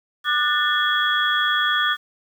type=tone cluster; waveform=sine; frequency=1201 / 1470 / 1777 / 3343 Hz; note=D6 / F#6 / A6 / G#7; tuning=+38 / -12 / +17 / +11 cents; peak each=-23 dBFS; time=0.24-1.97 s; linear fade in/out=50 ms; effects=8-bit